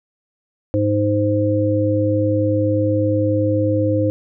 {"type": "harmonic tone", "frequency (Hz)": 103.9, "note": "G#2", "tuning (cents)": 1, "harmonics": [1, 3, 5], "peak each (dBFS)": [-19, -19, -19], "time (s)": [0.74, 4.1], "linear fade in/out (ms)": 0, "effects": []}